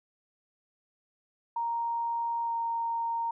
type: tone with pitch glide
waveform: sine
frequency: 932.3 to 925.3 Hz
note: A#5 to A#5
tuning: 0 to -13 cents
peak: -28 dBFS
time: 1.56-3.31 s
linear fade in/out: 5 ms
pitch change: -13 cents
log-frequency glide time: 2.43-2.54 s
effects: none